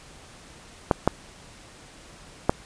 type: clicks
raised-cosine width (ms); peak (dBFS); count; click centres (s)
1; -3; 3; 0.912 / 1.076 / 2.495
effects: pink hiss -48 dBFS RMS until 2.65 s + resampled to 22050 Hz